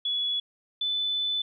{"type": "tone pair in turn", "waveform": "sine", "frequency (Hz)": [3393, 3503], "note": ["G#7", "A7"], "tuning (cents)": [36, -8], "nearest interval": "minor second", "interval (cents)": 56, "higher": "second", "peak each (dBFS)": -25, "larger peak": "neither", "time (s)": [[0.05, 0.4], [0.81, 1.42]], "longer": "second", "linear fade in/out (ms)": 5, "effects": []}